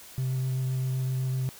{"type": "tone with vibrato", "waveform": "triangle", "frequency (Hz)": 130, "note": "C3", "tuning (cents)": -11, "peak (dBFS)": -23, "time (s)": [0.18, 1.49], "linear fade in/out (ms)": 0, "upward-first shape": "sine", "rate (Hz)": 7.8, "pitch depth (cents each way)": 11, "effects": ["tanh soft clip ceiling -20 dBFS", "white hiss -48 dBFS RMS until 1.59 s"]}